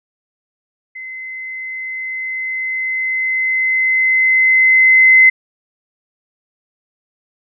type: tone with level ramp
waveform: sine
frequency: 2052 Hz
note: C7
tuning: 34 cents flat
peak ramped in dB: -27 to -4 dBFS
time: 0.95-5.3 s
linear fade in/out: 10 ms
effects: none